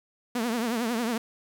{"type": "tone with vibrato", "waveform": "sawtooth", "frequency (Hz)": 233.1, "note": "A#3", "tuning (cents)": 0, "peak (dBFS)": -22, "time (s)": [0.35, 1.18], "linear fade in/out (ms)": 5, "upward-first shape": "triangle", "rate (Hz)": 11, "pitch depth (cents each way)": 140, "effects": ["10-bit"]}